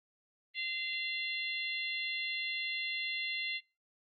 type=harmonic tone; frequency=689 Hz; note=F5; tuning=24 cents flat; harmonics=3 / 4 / 5 / 6; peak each=-37 / -39 / -41 / -43 dBFS; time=0.54-3.61 s; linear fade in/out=50 ms; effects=noise-tail reverb RT60 0.3 s tail -26 dB re dry + Opus 24 kbps